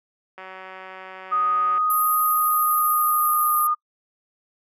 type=click train; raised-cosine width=0.5 ms; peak=-23 dBFS; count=264; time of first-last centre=0.38-1.779 s; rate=188 Hz
type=tone with pitch glide; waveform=sine; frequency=1244.5 to 1221.7 Hz; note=D#6 to D#6; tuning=0 to -32 cents; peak=-18 dBFS; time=1.31-3.75 s; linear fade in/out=20 ms; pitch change=-32 cents; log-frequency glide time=2.23-3.55 s
type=band-pass noise; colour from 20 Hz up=pink; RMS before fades=-27 dBFS; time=1.9-3.67 s; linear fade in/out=2 ms; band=11000 to 13000 Hz; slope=96 dB/octave
effects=noise-tail reverb RT60 0.1 s tail -26 dB re dry + high-pass 400 Hz 12 dB/octave